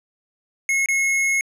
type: tone with dropouts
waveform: square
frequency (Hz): 2172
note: C#7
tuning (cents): -36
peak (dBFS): -18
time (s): 0.69-1.41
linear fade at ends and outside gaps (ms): 1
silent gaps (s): 0.86-0.886
effects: low-pass 12000 Hz 12 dB/octave